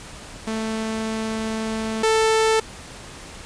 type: tone pair in turn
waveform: sawtooth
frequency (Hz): 221 / 442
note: A3 / A4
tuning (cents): +8 / +8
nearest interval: octave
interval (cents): 1200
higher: second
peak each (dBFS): -20 / -12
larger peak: second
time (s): 0.47-2.03 / 2.03-2.6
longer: first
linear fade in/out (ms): 5
effects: pink hiss -39 dBFS RMS until 3.45 s + resampled to 22050 Hz